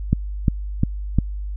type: click train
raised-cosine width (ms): 5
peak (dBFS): -3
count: 4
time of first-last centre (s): 0.13-1.186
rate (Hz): 2.84
effects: added 50 Hz sine -25 dBFS peak until 1.56 s